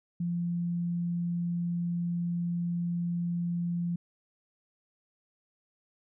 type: tone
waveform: sine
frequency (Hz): 172.7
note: F3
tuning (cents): -19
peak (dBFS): -28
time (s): 0.2-3.96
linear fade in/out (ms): 5
effects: none